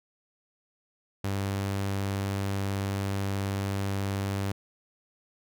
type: tone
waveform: sawtooth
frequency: 98.5 Hz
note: G2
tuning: 9 cents sharp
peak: -24 dBFS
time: 1.24-4.52 s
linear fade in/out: 5 ms
effects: none